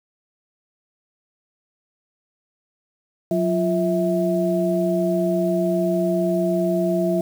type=tone cluster; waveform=sine; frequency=181.4 / 346.5 / 653 Hz; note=F#3 / F4 / E5; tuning=-34 / -14 / -17 cents; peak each=-22 dBFS; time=3.31-7.21 s; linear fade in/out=2 ms; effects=7-bit